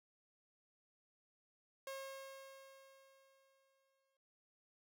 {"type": "tone with exponential decay", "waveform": "sawtooth", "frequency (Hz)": 540, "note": "C#5", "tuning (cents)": -45, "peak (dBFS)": -40, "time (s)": [1.87, 4.17], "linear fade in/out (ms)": 2, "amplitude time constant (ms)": 500, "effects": []}